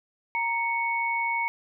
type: tone pair together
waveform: sine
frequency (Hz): 932.1 / 2217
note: A#5 / C#7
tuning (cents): 0 / 0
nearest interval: octave + minor third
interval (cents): 1500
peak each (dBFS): -27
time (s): 0.35-1.48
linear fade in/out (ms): 0
effects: none